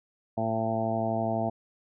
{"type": "harmonic tone", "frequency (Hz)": 112, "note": "A2", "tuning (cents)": 31, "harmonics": [1, 2, 3, 4, 5, 6, 7, 8], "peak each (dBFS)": [-34, -32, -37, -40, -39, -29, -35, -40], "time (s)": [0.37, 1.5], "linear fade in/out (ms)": 10, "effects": []}